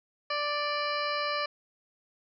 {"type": "harmonic tone with a mistuned harmonic", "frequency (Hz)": 587.3, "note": "D5", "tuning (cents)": 0, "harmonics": [1, 2, 3, 4, 5, 7, 8, 9], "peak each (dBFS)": [-34, -32, -37, -37, -41, -40, -40, -44], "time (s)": [0.3, 1.46], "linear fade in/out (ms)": 5, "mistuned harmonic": 8, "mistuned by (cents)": 26, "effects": []}